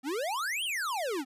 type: exponential two-way sweep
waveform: square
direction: up then down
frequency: 246.9 to 3319 to 246.9 Hz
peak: -31 dBFS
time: 0.03-1.25 s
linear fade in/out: 50 ms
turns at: 0.64 s
effects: resampled to 32000 Hz